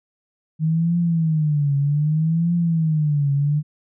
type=tone with vibrato; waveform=sine; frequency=155.56 Hz; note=D#3; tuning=in tune; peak=-16 dBFS; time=0.59-3.63 s; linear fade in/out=50 ms; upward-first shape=triangle; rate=0.64 Hz; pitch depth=190 cents each way; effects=none